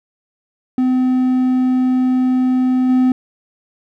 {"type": "tone with level steps", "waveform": "triangle", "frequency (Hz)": 255.3, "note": "C4", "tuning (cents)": -42, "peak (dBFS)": [-10, -8], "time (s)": [0.78, 3.12], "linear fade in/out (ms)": 2, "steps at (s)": 2.89, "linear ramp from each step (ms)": 5, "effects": []}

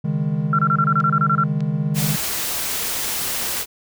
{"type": "chord", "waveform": "triangle", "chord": "C# suspended second", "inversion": "none", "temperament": "equal with one note detuned", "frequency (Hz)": [138.59, 155.56, 204.9], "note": ["C#3", "D#3", "G#3"], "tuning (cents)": [0, 0, -23], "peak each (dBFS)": [-23, -19, -23], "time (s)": [0.04, 2.16], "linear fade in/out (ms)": 10}
{"type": "tone bursts", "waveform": "sine", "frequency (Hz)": 1361, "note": "F6", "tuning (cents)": -45, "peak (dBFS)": -15, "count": 11, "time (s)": [0.53, 1.437], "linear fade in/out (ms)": 2, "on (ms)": 57, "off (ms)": 28}
{"type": "clicks", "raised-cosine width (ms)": 0.2, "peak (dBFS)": -20, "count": 2, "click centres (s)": [1.003, 1.606]}
{"type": "noise", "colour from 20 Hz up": "white", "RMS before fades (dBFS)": -24, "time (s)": [1.94, 3.66], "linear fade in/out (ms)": 50}
{"effects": []}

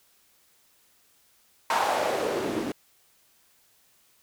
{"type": "noise with band-pass filter sweep", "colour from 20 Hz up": "white", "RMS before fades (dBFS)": -27, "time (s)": [1.7, 2.72], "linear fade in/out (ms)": 2, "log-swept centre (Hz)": [950, 260], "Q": 2.7, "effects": ["white hiss -63 dBFS RMS until 4.22 s"]}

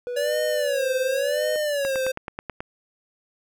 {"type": "tone with pitch glide", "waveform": "triangle", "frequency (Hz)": [490, 502.9], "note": ["B4", "B4"], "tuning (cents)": [-14, 31], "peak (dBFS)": -25, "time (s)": [0.07, 1.56], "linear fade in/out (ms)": 0, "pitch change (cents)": 45, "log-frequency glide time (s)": [0.27, 0.83]}
{"type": "tone with vibrato", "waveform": "square", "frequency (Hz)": 565, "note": "C#5", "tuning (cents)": 33, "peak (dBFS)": -23, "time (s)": [0.16, 2.12], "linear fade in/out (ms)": 10, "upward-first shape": "sine", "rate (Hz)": 0.92, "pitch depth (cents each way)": 140}
{"type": "click train", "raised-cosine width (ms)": 0.5, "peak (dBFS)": -16, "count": 8, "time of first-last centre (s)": [1.85, 2.605], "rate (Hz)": 9.27}
{"effects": []}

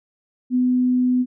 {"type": "tone", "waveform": "sine", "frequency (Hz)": 250.9, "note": "B3", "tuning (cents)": 28, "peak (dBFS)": -15, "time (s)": [0.5, 1.26], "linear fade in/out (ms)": 50, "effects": []}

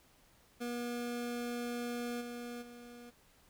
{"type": "tone with level steps", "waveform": "25% pulse", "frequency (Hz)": 240.3, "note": "B3", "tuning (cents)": -47, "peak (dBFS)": [-33, -38, -46], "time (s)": [0.6, 3.11], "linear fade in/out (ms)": 20, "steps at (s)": [2.2, 2.61], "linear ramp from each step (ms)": 20, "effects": ["pink hiss -66 dBFS RMS until 3.49 s"]}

